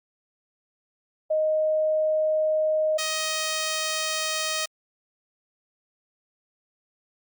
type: tone pair in turn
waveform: sine / 5% pulse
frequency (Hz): 622.3 / 627.4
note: D#5 / D#5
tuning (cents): 0 / +14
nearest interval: unison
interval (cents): 14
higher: second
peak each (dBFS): -20 / -14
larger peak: second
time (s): 1.3-2.98 / 2.98-4.66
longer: neither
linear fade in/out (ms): 10
effects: Opus 48 kbps